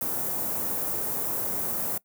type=band-stop noise; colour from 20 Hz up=white; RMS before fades=-29 dBFS; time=0.01-1.98 s; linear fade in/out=5 ms; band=840 to 14000 Hz; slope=12 dB/octave; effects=noise-tail reverb RT60 0.1 s tail -21 dB re dry + high-pass 100 Hz 12 dB/octave